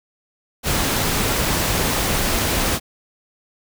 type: noise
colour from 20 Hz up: pink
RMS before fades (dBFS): -20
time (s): 0.63-2.8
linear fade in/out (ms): 50
effects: none